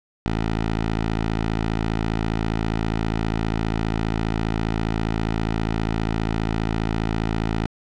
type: tone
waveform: 10% pulse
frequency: 54.9 Hz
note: A1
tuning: 3 cents flat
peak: -13 dBFS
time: 0.26-7.66 s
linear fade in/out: 0 ms
effects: low-pass 4000 Hz 12 dB/octave